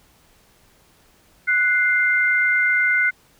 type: tone pair together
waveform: sine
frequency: 1478.5 / 2093 Hz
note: F#6 / C7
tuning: -2 / 0 cents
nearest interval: tritone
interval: 602 cents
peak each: -18 dBFS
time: 1.47-3.11 s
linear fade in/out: 20 ms
effects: pink hiss -56 dBFS RMS until 3.39 s